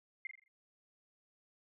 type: tone with echo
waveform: sine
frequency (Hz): 2108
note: C7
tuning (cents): +12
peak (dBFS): -38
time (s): 0.25-0.27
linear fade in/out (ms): 2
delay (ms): 42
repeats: 5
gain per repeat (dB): -7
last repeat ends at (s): 0.48
effects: none